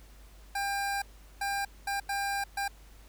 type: tone bursts at uneven times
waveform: 25% pulse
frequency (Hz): 798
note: G5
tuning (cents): +31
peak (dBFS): -26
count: 5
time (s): 0.55-1.02 / 1.41-1.65 / 1.87-2 / 2.09-2.44 / 2.57-2.68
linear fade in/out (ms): 5
effects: added 50 Hz sine -51 dBFS peak until 3.08 s + pink hiss -59 dBFS RMS until 3.08 s